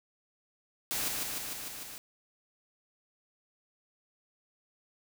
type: noise with echo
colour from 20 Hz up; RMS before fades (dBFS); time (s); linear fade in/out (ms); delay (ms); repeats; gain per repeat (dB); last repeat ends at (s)
white; -33; 0.91-1.08; 0; 150; 6; -2; 1.98
effects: none